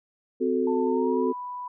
sine chord, F# diminished, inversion second, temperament equal with one note detuned, 257.3 / 370 / 440 Hz, C4 / F#4 / A4, -29 / 0 / 0 cents, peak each -26 dBFS, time 0.4-1.33 s, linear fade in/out 20 ms
sine tone with pitch glide, 891 to 988.6 Hz, A5 to B5, +22 to +1 cents, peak -32 dBFS, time 0.67-1.68 s, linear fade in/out 5 ms, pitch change +179 cents, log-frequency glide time 0.84-1.27 s
effects none

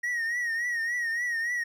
triangle tone with vibrato, 1885 Hz, A#6, 19 cents sharp, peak -25 dBFS, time 0.03-1.64 s, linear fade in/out 10 ms, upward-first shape triangle, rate 3.5 Hz, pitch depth 82 cents each way, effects none

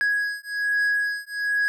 triangle beating tone pair, 1661.2 / 1662.4 Hz, G#6 / G#6, 0 / +1 cents, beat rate 1.2 Hz, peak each -23 dBFS, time 0.01-1.68 s, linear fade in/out 0 ms, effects none

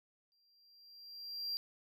triangle tone with exponential growth, 4744 Hz, D8, 17 cents sharp, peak -33 dBFS, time 0.32-1.57 s, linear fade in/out 0 ms, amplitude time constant 270 ms, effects none

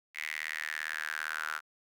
sawtooth tone with high-pass filter sweep, 77.6 Hz, D#2, 4 cents flat, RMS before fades -37 dBFS, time 0.14-1.61 s, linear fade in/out 50 ms, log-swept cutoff 2100 to 1400 Hz, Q 7, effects none

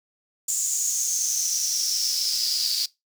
pink noise with high-pass filter sweep, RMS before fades -25 dBFS, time 0.48-2.86 s, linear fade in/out 5 ms, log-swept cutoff 7200 to 4600 Hz, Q 8.6, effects noise-tail reverb RT60 0.2 s tail -22 dB re dry

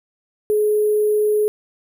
sine tone with sample-and-hold, 422.1 Hz, G#4, 28 cents sharp, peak -14 dBFS, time 0.5-1.48 s, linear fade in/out 0 ms, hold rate 11025 Hz, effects none

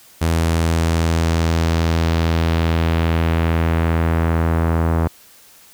sawtooth tone with low-pass filter sweep, 82.41 Hz, E2, in tune, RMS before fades -17 dBFS, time 0.21-5.08 s, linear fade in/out 10 ms, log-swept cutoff 12000 to 1200 Hz, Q 1.1, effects white hiss -47 dBFS RMS until 5.73 s

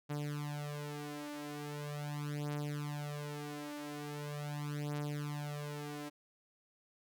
sawtooth beating tone pair, 146.83 / 147.24 Hz, D3 / D3, 0 / +5 cents, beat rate 0.41 Hz, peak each -38 / -38 dBFS, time 0.09-6.1 s, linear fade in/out 20 ms, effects none

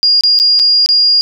sine tone with dropouts, 4837 Hz, D#8, 50 cents flat, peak -6 dBFS, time 0.03-1.21 s, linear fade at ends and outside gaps 0 ms, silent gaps 0.209-0.236 / 0.39-0.399 / 0.592-0.597 / 0.861-0.889 s, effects none

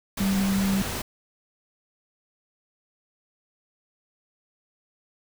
sine tone in noise, 194.9 Hz, G3, 10 cents flat, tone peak -21 dBFS, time 0.2-0.82 s, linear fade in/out 5 ms, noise pink, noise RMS -31 dBFS, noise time 0.17-1.02 s, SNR +7 dB, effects none

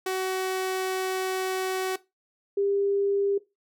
sawtooth / sine tone pair in turn, 375.7 / 399.4 Hz, F#4 / G4, +26 / +32 cents, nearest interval minor second, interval 106 cents, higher second, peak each -22 dBFS, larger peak neither, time 0.06-1.96 / 2.57-3.38 s, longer first, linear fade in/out 5 ms, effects noise-tail reverb RT60 0.2 s tail -17 dB re dry

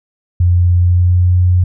sine tone with pitch glide, 88.3 to 90.16 Hz, F2 to F#2, +20 to -44 cents, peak -7 dBFS, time 0.4-1.64 s, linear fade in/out 5 ms, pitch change +36 cents, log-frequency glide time 0.75-1.39 s, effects none

